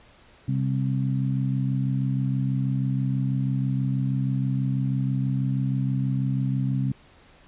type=harmonic tone; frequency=66.2 Hz; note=C2; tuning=21 cents sharp; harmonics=2 / 3 / 4; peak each=-23 / -29 / -31 dBFS; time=0.48-6.92 s; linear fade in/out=5 ms; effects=pink hiss -54 dBFS RMS until 7.47 s + resampled to 8000 Hz